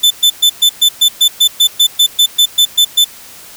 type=tone bursts; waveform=40% pulse; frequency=3520 Hz; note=A7; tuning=in tune; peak=-4 dBFS; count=16; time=0.03-3.046 s; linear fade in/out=10 ms; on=76 ms; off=120 ms; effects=white hiss -35 dBFS RMS until 3.56 s